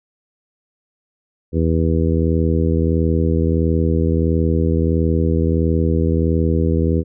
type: harmonic tone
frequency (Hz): 81.5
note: E2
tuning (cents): -19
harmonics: 1 / 2 / 3 / 4 / 5 / 6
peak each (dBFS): -17 / -20 / -22 / -23 / -24 / -25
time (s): 1.52-7.04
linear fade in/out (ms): 50
effects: none